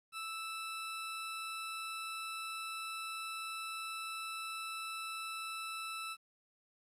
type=tone; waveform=20% pulse; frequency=1318.5 Hz; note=E6; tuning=in tune; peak=-35 dBFS; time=0.12-6.17 s; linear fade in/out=50 ms; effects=resampled to 32000 Hz + 12-bit